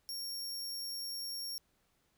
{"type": "tone", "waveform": "sawtooth", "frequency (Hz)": 5530, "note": "F8", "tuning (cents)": -18, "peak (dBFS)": -36, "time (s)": [0.09, 1.58], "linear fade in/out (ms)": 0, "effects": ["pink hiss -75 dBFS RMS until 2.17 s"]}